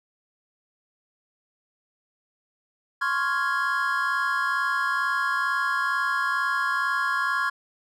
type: chord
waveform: triangle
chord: Db major seventh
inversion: third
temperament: equal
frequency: 1046.5 / 1108.7 / 1396.9 / 1661.2 Hz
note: C6 / Db6 / F6 / Ab6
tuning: 0 / 0 / 0 / 0 cents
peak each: -28 / -27 / -26 / -25 dBFS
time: 3.01-7.5 s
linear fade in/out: 10 ms
effects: none